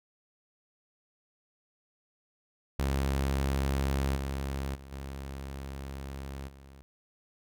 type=tone with level steps; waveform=sawtooth; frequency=68.1 Hz; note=C#2; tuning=30 cents flat; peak=-23 / -28 / -42 / -34 / -46 dBFS; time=2.79-6.82 s; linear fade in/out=0 ms; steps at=4.15 / 4.74 / 4.91 / 6.47 s; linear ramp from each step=20 ms; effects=none